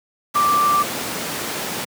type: tone in noise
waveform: sine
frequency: 1174.7 Hz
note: D6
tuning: in tune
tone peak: -14 dBFS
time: 0.35-0.83 s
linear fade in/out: 10 ms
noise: pink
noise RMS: -25 dBFS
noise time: 0.34-1.85 s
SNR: +8 dB
effects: high-pass 200 Hz 12 dB/octave